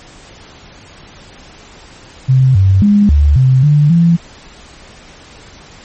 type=tone with pitch steps; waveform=sine; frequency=130.8 / 95.8 / 205.1 / 72.7 / 130.3 / 147.7 / 169 Hz; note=C3 / G2 / G#3 / D2 / C3 / D3 / E3; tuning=0 / -39 / -21 / -17 / -7 / +10 / +43 cents; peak=-5 dBFS; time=2.28-4.17 s; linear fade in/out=20 ms; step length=270 ms; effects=pink hiss -38 dBFS RMS until 5.84 s + MP3 32 kbps